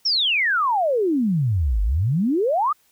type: exponential two-way sweep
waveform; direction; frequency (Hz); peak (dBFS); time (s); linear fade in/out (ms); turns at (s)
sine; down then up; 5650 to 47.36 to 1283; -17; 0.05-2.73; 10; 1.82
effects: white hiss -61 dBFS RMS until 2.91 s